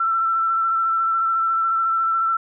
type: tone with vibrato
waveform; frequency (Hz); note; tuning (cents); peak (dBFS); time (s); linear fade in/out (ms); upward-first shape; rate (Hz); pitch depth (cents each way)
sine; 1339; E6; +27; -17; 0-2.37; 5; sine; 14; 20
effects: none